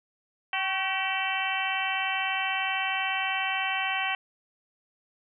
harmonic tone with a mistuned harmonic, 383.6 Hz, G4, 37 cents flat, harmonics 2 / 3 / 4 / 5 / 6 / 7 / 8, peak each -32 / -36 / -35 / -34 / -34 / -32 / -35 dBFS, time 0.53-4.15 s, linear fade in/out 2 ms, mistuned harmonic 3, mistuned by -56 cents, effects none

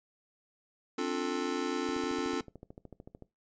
square chord, D minor seventh, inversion third, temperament just, 264.3 / 293.7 / 352.4 / 440.5 Hz, C4 / D4 / F4 / A4, +18 / 0 / +16 / +2 cents, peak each -37 dBFS, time 0.98-2.41 s, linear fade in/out 5 ms
click train, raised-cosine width 2 ms, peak -33 dBFS, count 19, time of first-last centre 1.89-3.223 s, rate 13.5 Hz
effects noise-tail reverb RT60 0.2 s tail -19 dB re dry + resampled to 16000 Hz

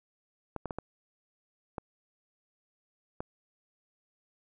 clicks, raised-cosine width 1 ms, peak -21 dBFS, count 6, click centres 0.563 / 0.657 / 0.708 / 0.786 / 1.782 / 3.205 s, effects none

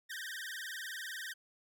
sawtooth tone with vibrato, 1700 Hz, G#6, 40 cents sharp, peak -37 dBFS, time 0.09-1.34 s, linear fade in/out 20 ms, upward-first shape sine, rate 20 Hz, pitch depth 190 cents each way, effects none

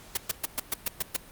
white noise bursts, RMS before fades -27 dBFS, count 8, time 0.15-1.166 s, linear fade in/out 5 ms, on 22 ms, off 120 ms, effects pink hiss -50 dBFS RMS until 1.31 s + Opus 48 kbps

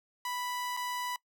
sawtooth tone with dropouts, 987.8 Hz, B5, in tune, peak -30 dBFS, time 0.25-1.16 s, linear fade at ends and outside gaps 2 ms, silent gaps 0.767-0.772 s, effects noise-tail reverb RT60 0.1 s tail -22 dB re dry

